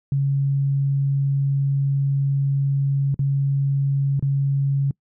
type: tone with dropouts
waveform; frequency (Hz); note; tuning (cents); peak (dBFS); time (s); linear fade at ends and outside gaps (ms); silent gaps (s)
sine; 138.59; C#3; 0; -17; 0.12-4.91; 2; 3.144-3.192 / 4.195-4.225
effects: noise-tail reverb RT60 0.1 s tail -25 dB re dry